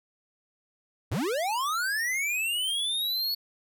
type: linear sweep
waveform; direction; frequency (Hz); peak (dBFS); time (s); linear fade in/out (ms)
square; up; 70.9 to 4435; -27; 1.11-3.35; 10
effects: none